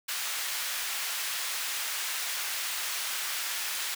pink high-pass noise, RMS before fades -33 dBFS, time 0.08-3.95 s, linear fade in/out 10 ms, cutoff 1600 Hz, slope 12 dB/octave, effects none

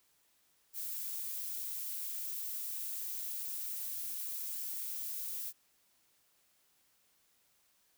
violet noise, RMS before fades -40 dBFS, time 0.73-5.53 s, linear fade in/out 50 ms, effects white hiss -72 dBFS RMS until 7.97 s

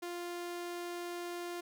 sawtooth tone, 349.2 Hz, F4, in tune, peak -35 dBFS, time 0.02-1.61 s, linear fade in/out 10 ms, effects none

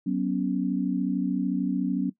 sine tone cluster, 187 / 244.6 / 278.1 Hz, F#3 / B3 / C#4, +19 / -16 / +6 cents, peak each -27 / -29 / -27 dBFS, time 0.06-2.1 s, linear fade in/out 10 ms, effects noise-tail reverb RT60 0.1 s tail -17 dB re dry

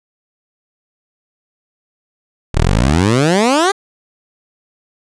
15% pulse exponential sweep, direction up, 33.96 to 412.2 Hz, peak -4 dBFS, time 2.54-3.72 s, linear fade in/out 10 ms, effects resampled to 22050 Hz

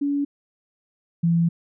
sine tone pair in turn, 284.5 / 168.43 Hz, C#4 / E3, +45 / +38 cents, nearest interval major sixth, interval 907 cents, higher first, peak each -20 / -16 dBFS, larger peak second, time 0.01-0.25 / 1.23-1.49 s, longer second, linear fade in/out 10 ms, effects none

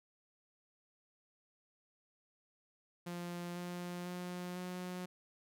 sawtooth tone with pitch steps, 174.5 / 176.63 / 178.79 / 180.97 Hz, F3 / F3 / F3 / F#3, -1 / +20 / +41 / -38 cents, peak -37 dBFS, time 3.06-5.06 s, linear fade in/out 10 ms, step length 500 ms, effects none

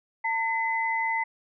sine tone pair together, 902.9 / 2027 Hz, A5 / B6, +44 / +45 cents, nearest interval octave + major second, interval 1401 cents, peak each -27 dBFS, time 0.24-1.24 s, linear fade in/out 10 ms, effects none

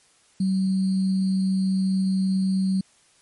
sine tone with sample-and-hold, 190 Hz, F#3, 46 cents sharp, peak -19 dBFS, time 0.4-2.81 s, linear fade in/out 5 ms, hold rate 4410 Hz, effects white hiss -59 dBFS RMS until 3.21 s + MP3 48 kbps

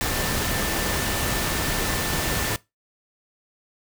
sine tone in noise, 1776 Hz, A6, 16 cents sharp, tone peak -35 dBFS, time 0.01-2.56 s, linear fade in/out 0 ms, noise pink, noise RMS -25 dBFS, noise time 0.01-2.56 s, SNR -13 dB, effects noise-tail reverb RT60 0.2 s tail -20 dB re dry

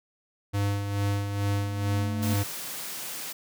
square tone with tremolo, 100.8 Hz, G2, 49 cents sharp, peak -24 dBFS, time 0.53-2.44 s, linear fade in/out 20 ms, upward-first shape sine, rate 2.3 Hz, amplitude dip 50%
triangle tone with exponential growth, 220 Hz, A3, in tune, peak -24 dBFS, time 0.96-2.34 s, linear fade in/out 5 ms, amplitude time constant 300 ms
white high-pass noise, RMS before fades -36 dBFS, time 2.22-3.33 s, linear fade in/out 10 ms, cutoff 120 Hz, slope 24 dB/octave
effects none

